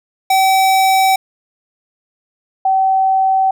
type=tone pair in turn; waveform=square / sine; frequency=766 / 766 Hz; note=G5 / G5; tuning=-40 / -40 cents; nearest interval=unison; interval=0 cents; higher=neither; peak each=-10 dBFS; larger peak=neither; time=0.3-1.16 / 2.65-3.51 s; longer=neither; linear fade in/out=5 ms; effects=none